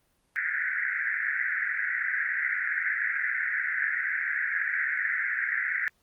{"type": "band-pass noise", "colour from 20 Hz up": "pink", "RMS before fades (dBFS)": -29, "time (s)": [0.36, 5.88], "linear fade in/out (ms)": 0, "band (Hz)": [1500, 2100], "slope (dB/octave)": 96, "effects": ["pink hiss -70 dBFS RMS until 6.02 s", "Opus 32 kbps"]}